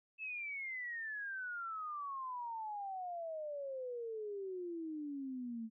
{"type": "exponential sweep", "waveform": "sine", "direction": "down", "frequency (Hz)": [2637, 219.4], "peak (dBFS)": -40, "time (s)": [0.18, 5.7], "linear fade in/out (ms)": 50, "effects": []}